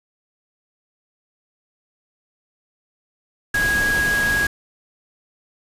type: tone in noise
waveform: sine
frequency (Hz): 1650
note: G#6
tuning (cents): -12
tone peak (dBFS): -17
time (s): 3.54-4.47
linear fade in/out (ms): 5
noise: pink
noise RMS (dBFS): -26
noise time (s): 3.54-4.47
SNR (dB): +6
effects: resampled to 32000 Hz